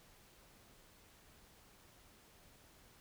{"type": "silence", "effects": ["pink hiss -64 dBFS RMS until 3 s"]}